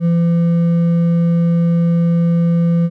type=tone with hard clipping; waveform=triangle; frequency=169.5 Hz; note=E3; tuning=49 cents sharp; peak=-12 dBFS; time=0-2.9 s; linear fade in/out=50 ms; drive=8 dB; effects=none